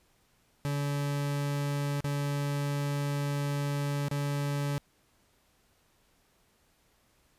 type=tone with dropouts; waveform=40% pulse; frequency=143.2 Hz; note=D3; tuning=43 cents flat; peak=-28 dBFS; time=0.65-4.78 s; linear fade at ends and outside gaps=0 ms; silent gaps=2.005-2.043 / 4.084-4.113 s; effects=pink hiss -68 dBFS RMS until 7.38 s + resampled to 32000 Hz